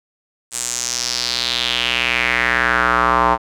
square tone with band-pass filter sweep, 60.9 Hz, B1, 24 cents flat, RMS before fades -18 dBFS, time 0.51-3.38 s, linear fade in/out 50 ms, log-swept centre 8200 to 950 Hz, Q 3.6, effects none

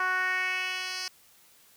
10% pulse tone with band-pass filter sweep, 370 Hz, F#4, in tune, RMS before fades -30 dBFS, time 0-1.08 s, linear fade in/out 2 ms, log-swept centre 1300 to 4700 Hz, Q 2.6, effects white hiss -59 dBFS RMS until 1.76 s

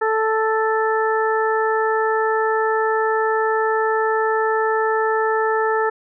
harmonic tone, 440 Hz, A4, in tune, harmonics 1 / 2 / 3 / 4, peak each -19 / -22 / -24 / -25 dBFS, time 0.01-5.9 s, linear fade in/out 10 ms, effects none

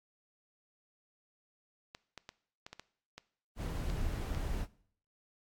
clicks, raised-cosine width 0.2 ms, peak -28 dBFS, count 9, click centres 1.949 / 2.177 / 2.291 / 2.665 / 2.73 / 2.796 / 3.18 / 3.9 / 4.348 s
brown noise, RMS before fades -36 dBFS, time 3.56-4.67 s, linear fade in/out 50 ms
effects noise-tail reverb RT60 0.6 s tail -20 dB re dry + AAC 64 kbps

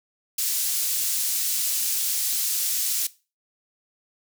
pink high-pass noise, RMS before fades -25 dBFS, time 0.38-3.07 s, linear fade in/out 5 ms, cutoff 6200 Hz, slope 12 dB/octave, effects noise-tail reverb RT60 0.3 s tail -18 dB re dry

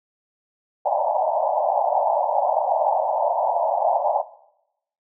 pink band-pass noise, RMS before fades -21 dBFS, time 0.85-4.22 s, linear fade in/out 10 ms, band 580 to 930 Hz, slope 96 dB/octave, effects noise-tail reverb RT60 0.8 s tail -17 dB re dry

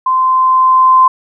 sine tone with level ramp, 1036 Hz, C6, 17 cents flat, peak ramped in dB -9 to -3 dBFS, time 0.06-1.08 s, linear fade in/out 5 ms, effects none

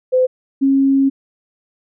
sine tone pair in turn, 511 / 272.1 Hz, C5 / C#4, -41 / -32 cents, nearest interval major seventh, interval 1091 cents, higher first, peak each -10 dBFS, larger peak neither, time 0.12-0.27 / 0.61-1.1 s, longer second, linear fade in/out 20 ms, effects none

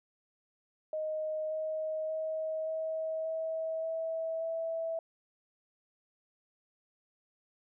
sine tone with pitch steps, 622.3 / 627.7 / 633.2 / 638.7 / 644.2 / 649.9 / 655.5 Hz, D#5 / D#5 / D#5 / D#5 / E5 / E5 / E5, 0 / +15 / +30 / +45 / -40 / -25 / -10 cents, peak -32 dBFS, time 0.93-4.99 s, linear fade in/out 2 ms, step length 580 ms, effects none

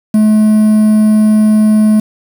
triangle tone with quantisation, 214.6 Hz, A3, 43 cents flat, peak -3 dBFS, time 0.14-2 s, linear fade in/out 5 ms, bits 5, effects none

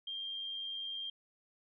sine tone with amplitude modulation, 3195 Hz, G7, 32 cents sharp, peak -36 dBFS, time 0.07-1.1 s, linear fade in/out 5 ms, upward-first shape sine, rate 99.9 Hz, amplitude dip 45%, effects none

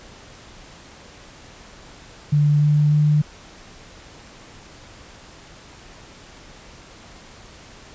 sine tone with pitch steps, 147.3 / 148.58 / 149.87 Hz, D3 / D3 / D3, +6 / +20 / +35 cents, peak -13 dBFS, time 2.32-3.22 s, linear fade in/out 10 ms, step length 300 ms, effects pink hiss -44 dBFS RMS until 7.94 s + resampled to 16000 Hz

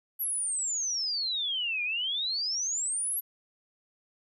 sine exponential two-way sweep, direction down then up, 11840 to 2387 to 11840 Hz, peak -28 dBFS, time 0.19-3.21 s, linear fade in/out 20 ms, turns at 1.83 s, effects none

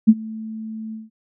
sine tone with ADSR envelope, 220 Hz, A3, in tune, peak -4 dBFS, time 0.07-1.1 s, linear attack 21 ms, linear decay 45 ms, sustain -24 dB, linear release 170 ms, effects none

